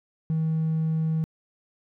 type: tone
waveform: triangle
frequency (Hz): 159.5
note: D#3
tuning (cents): +43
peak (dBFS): -19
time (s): 0.3-1.24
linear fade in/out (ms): 0
effects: tanh soft clip ceiling -18 dBFS